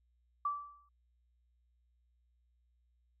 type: tone with exponential decay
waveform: sine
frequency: 1161 Hz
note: D6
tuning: 20 cents flat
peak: -29 dBFS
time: 0.45-0.89 s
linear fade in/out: 5 ms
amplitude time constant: 94 ms
effects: added 60 Hz sine -70 dBFS peak until 3.2 s